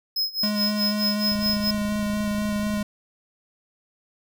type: tone with tremolo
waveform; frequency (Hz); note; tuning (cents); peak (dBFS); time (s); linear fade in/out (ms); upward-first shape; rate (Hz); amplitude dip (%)
square; 5120; D#8; +49; -21; 0.16-1.71; 5; sine; 4.7; 90
type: tone with vibrato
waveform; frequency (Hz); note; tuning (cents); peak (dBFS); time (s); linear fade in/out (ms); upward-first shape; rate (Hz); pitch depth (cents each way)
square; 208.4; G#3; +6; -24; 0.43-2.83; 5; square; 4.1; 10
type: click train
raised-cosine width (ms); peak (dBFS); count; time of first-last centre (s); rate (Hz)
5; -25; 43; 1.32-2.809; 28.2
effects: none